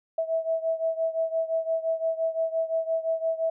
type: beating tone pair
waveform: sine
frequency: 650 / 655.8 Hz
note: E5 / E5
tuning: -24 / -9 cents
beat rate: 5.8 Hz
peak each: -26 / -29 dBFS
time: 0.18-3.5 s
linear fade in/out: 5 ms
effects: none